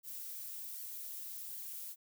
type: noise with flanger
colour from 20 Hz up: violet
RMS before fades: -45 dBFS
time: 0.03-1.96 s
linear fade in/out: 50 ms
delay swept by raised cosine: 0.77 to 6.77 ms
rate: 1.3 Hz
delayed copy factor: -0.6
effects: none